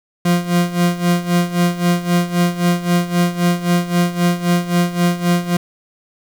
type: tone with tremolo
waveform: 40% pulse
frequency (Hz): 174.9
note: F3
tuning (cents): +3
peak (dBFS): -10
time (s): 0.25-5.57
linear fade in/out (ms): 5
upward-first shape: sine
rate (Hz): 3.8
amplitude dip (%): 80
effects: 7-bit